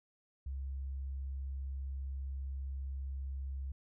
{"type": "tone", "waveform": "sine", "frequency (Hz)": 67.5, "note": "C#2", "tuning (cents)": -45, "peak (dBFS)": -37, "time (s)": [0.46, 3.72], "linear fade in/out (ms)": 5, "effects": []}